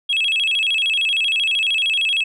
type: tone with vibrato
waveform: sine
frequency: 2936 Hz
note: F#7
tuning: 14 cents flat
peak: -14 dBFS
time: 0.09-2.24 s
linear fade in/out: 10 ms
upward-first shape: square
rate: 13 Hz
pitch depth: 200 cents each way
effects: tanh soft clip ceiling -14 dBFS